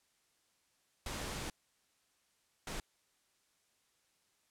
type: noise bursts at uneven times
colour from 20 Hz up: pink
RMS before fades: -41 dBFS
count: 2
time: 1.06-1.5 / 2.67-2.8 s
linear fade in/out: 2 ms
effects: white hiss -75 dBFS RMS until 4.5 s + low-pass 10000 Hz 12 dB/octave